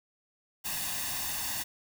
white noise with comb filter, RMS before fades -34 dBFS, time 0.64-1.64 s, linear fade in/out 20 ms, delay 1.1 ms, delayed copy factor +0.7, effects none

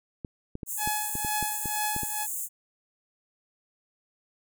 clicks, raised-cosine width 3 ms, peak -22 dBFS, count 10, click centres 0.248 / 0.554 / 0.632 / 0.875 / 1.154 / 1.248 / 1.427 / 1.657 / 1.964 / 2.033 s
pink high-pass noise, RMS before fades -33 dBFS, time 0.66-2.49 s, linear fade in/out 50 ms, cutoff 6700 Hz, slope 96 dB/octave
sawtooth tone with tremolo, 847 Hz, G#5, 34 cents sharp, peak -23 dBFS, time 0.77-2.27 s, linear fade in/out 50 ms, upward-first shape triangle, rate 2.1 Hz, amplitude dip 85%
effects none

